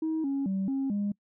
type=tone with pitch steps; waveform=sine; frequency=318 / 275.7 / 192.7 / 270.4 / 203.6 Hz; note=D#4 / C#4 / G3 / C#4 / G#3; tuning=+38 / -9 / -29 / -43 / -34 cents; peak=-25 dBFS; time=0.02-1.12 s; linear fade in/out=5 ms; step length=220 ms; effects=noise-tail reverb RT60 0.1 s tail -26 dB re dry + tanh soft clip ceiling -24 dBFS